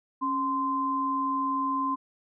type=tone pair together; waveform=sine; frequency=274.9 / 1037.9 Hz; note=C#4 / C6; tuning=-14 / -14 cents; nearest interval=octave + major seventh; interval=2300 cents; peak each=-31 / -26 dBFS; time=0.21-1.96 s; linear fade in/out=20 ms; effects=none